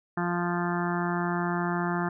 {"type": "harmonic tone", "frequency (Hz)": 174.61, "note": "F3", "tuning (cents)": 0, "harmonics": [1, 2, 4, 5, 6, 7, 8, 9, 10], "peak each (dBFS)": [-29, -32, -35, -36, -37, -37, -38, -39, -39], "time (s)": [0.17, 2.09], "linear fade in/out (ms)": 5, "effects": []}